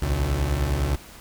30% pulse beating tone pair, 61.5 / 71.4 Hz, B1 / D2, -7 / -48 cents, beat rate 9.9 Hz, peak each -24 / -20 dBFS, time 0.02-0.96 s, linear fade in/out 5 ms, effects pink hiss -45 dBFS RMS until 1.2 s

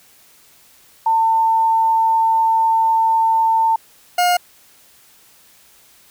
sine / 40% pulse tone pair in turn, 898 / 712.7 Hz, A5 / F5, +35 / +35 cents, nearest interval major third, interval 400 cents, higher first, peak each -12 dBFS, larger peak neither, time 1.06-3.76 / 4.18-4.37 s, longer first, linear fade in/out 5 ms, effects white hiss -50 dBFS RMS until 6.1 s

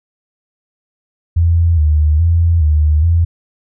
sine tone with vibrato, 80.1 Hz, E2, 49 cents flat, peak -8 dBFS, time 1.36-3.25 s, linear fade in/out 10 ms, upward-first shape square, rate 1.2 Hz, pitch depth 87 cents each way, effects none

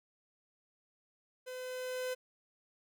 45% pulse tone with level ramp, 508 Hz, B4, 49 cents sharp, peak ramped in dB -42 to -34 dBFS, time 1.46-2.15 s, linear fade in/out 20 ms, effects none

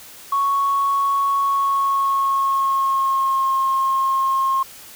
sine tone with pitch glide, 1108.7 to 1071.6 Hz, C#6 to C6, 0 to +41 cents, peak -15 dBFS, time 0.32-4.63 s, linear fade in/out 5 ms, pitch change -59 cents, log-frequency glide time 1.39-3.51 s, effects tanh soft clip ceiling -11 dBFS + white hiss -41 dBFS RMS until 4.95 s

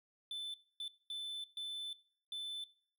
triangle tone bursts at uneven times, 3520 Hz, A7, in tune, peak -38 dBFS, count 5, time 0.31-0.54 / 0.8-0.88 / 1.1-1.44 / 1.57-1.93 / 2.32-2.64 s, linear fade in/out 2 ms, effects noise-tail reverb RT60 0.5 s tail -20 dB re dry

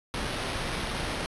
pink noise with sample-and-hold, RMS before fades -32 dBFS, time 0.14-1.26 s, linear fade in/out 0 ms, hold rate 7350 Hz, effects resampled to 24000 Hz

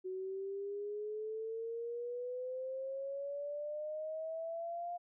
sine exponential sweep, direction up, 370 to 705 Hz, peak -38 dBFS, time 0.04-4.98 s, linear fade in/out 20 ms, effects none

